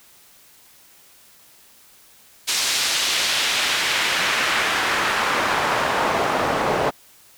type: noise with band-pass filter sweep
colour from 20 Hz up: pink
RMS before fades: -21 dBFS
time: 2.47-6.91 s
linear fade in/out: 20 ms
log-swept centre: 5100 to 640 Hz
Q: 0.99
effects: white hiss -51 dBFS RMS until 7.37 s